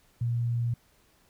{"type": "tone", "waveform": "sine", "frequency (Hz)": 118.5, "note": "A#2", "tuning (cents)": 29, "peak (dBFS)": -25, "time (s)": [0.21, 0.74], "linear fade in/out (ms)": 5, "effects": ["pink hiss -64 dBFS RMS until 1.29 s"]}